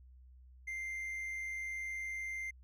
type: tone with amplitude modulation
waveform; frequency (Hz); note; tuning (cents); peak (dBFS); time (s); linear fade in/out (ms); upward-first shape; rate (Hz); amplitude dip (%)
triangle; 2093; C7; 0; -35; 0.67-2.51; 10; sine; 99.8; 30
effects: added 63 Hz sine -55 dBFS peak until 2.63 s